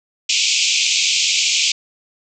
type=band-pass noise; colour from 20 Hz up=pink; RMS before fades=-17 dBFS; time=0.29-1.72 s; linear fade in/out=5 ms; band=2300 to 7500 Hz; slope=96 dB/octave; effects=none